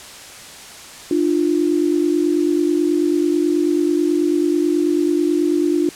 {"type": "tone pair together", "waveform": "sine", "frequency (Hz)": [300, 349.2], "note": ["D4", "F4"], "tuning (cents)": [37, 0], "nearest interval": "minor third", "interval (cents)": 263, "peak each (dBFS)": -17, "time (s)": [1.11, 5.89], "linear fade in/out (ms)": 2, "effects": ["white hiss -37 dBFS RMS until 5.95 s", "low-pass 9000 Hz 12 dB/octave"]}